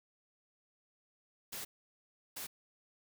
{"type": "noise bursts at uneven times", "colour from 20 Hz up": "white", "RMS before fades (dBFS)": -43, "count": 2, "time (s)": [[1.52, 1.65], [2.36, 2.47]], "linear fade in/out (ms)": 10, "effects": []}